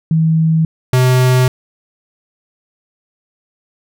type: tone pair in turn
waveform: sine / square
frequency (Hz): 160.7 / 127.55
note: E3 / C3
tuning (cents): -44 / -44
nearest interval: major third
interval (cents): 400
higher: first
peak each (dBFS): -9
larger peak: neither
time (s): 0.11-0.65 / 0.93-1.48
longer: second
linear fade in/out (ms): 2
effects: none